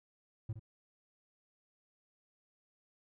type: tone with echo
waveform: triangle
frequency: 110 Hz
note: A2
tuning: in tune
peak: -33 dBFS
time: 0.49-0.53 s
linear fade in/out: 5 ms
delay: 65 ms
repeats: 1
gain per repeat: -9 dB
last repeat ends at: 0.595 s
effects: none